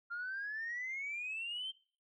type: exponential sweep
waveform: sine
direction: up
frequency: 1385 to 3162 Hz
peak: -37 dBFS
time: 0.1-1.72 s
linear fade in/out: 20 ms
effects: noise-tail reverb RT60 0.4 s tail -21 dB re dry + tanh soft clip ceiling -34 dBFS